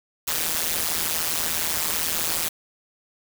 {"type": "noise with amplitude modulation", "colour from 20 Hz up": "white", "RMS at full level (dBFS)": -21, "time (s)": [0.27, 2.49], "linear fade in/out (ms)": 10, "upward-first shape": "sine", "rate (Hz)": 162, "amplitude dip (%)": 100, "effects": []}